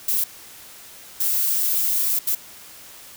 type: noise bursts at uneven times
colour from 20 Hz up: violet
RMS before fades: -21 dBFS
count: 3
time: 0.08-0.24 / 1.2-2.19 / 2.27-2.35 s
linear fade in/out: 5 ms
effects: white hiss -43 dBFS RMS until 3.16 s